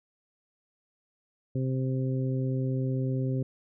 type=harmonic tone; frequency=130.81 Hz; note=C3; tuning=in tune; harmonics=1 / 2 / 3 / 4; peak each=-27 / -33 / -37 / -40 dBFS; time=1.55-3.43 s; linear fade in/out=5 ms; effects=none